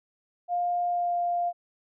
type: tone with pitch glide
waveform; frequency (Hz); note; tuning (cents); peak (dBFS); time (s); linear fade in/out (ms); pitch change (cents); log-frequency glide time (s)
sine; 705 to 699.3; F5 to F5; +16 to +2; -24; 0.48-1.53; 50; -14; 0.87-1.15
effects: none